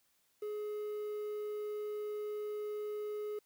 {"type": "tone with quantisation", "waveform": "triangle", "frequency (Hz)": 421, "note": "G#4", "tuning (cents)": 24, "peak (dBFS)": -35, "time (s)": [0.42, 3.39], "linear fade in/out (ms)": 5, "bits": 10, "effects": ["white hiss -74 dBFS RMS until 3.45 s"]}